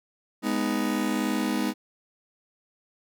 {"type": "chord", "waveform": "40% pulse", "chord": "G# minor", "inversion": "none", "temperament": "just", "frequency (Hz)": [207.7, 249.2, 311.5], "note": ["G#3", "B3", "D#4"], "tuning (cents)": [0, 16, 2], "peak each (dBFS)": -28, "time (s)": [0.42, 1.74], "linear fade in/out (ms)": 50, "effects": []}